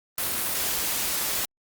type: noise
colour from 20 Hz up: white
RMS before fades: -27 dBFS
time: 0.18-1.45 s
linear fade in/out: 0 ms
effects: Opus 32 kbps